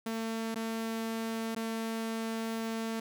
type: tone with dropouts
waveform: sawtooth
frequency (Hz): 225.1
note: A3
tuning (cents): +40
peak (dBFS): -29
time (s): 0.06-3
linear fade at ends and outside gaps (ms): 5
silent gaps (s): 0.546-0.557 / 1.55-1.562
effects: none